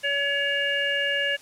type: harmonic tone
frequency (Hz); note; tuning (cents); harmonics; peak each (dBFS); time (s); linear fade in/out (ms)
565; C#5; +33; 1 / 3 / 4 / 5; -30 / -25 / -34 / -27; 0.03-1.37; 20
effects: white hiss -49 dBFS RMS until 1.41 s + low-pass 9000 Hz 12 dB/octave